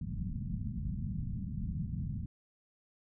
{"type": "low-pass noise", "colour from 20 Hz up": "white", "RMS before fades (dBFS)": -37, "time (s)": [0.01, 2.26], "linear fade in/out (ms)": 5, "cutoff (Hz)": 210, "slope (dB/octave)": 48, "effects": []}